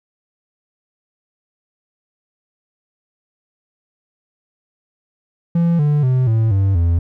triangle tone with pitch steps, 169.6 / 147.65 / 128.53 / 111.89 / 97.41 / 84.8 Hz, E3 / D3 / C3 / A2 / G2 / E2, +50 / +10 / -30 / +29 / -10 / +50 cents, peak -10 dBFS, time 5.55-6.99 s, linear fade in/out 5 ms, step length 240 ms, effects none

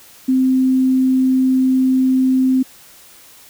sine tone, 260 Hz, C4, 11 cents flat, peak -11 dBFS, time 0.28-2.63 s, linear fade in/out 10 ms, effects white hiss -44 dBFS RMS until 3.49 s

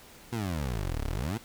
20% pulse exponential two-way sweep, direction down then up, 123.47 to 32.7 to 123.47 Hz, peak -25 dBFS, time 0.32-1.38 s, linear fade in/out 10 ms, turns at 1.05 s, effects pink hiss -52 dBFS RMS until 1.44 s

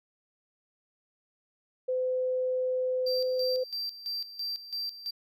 sine tone, 510 Hz, C5, 44 cents flat, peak -26 dBFS, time 1.88-3.64 s, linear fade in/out 10 ms
triangle tone with tremolo, 4699 Hz, D8, in tune, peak -30 dBFS, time 3.06-5.11 s, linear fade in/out 10 ms, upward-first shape square, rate 3 Hz, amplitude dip 75%
effects none

